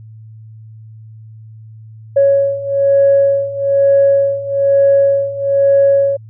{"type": "beating tone pair", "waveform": "sine", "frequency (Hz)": [554.4, 555.5], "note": ["C#5", "C#5"], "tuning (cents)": [0, 4], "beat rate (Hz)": 1.1, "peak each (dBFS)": [-13, -10], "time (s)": [2.16, 6.17], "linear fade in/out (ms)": 10, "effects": ["tanh soft clip ceiling -2 dBFS", "added 110 Hz sine -33 dBFS peak until 6.29 s"]}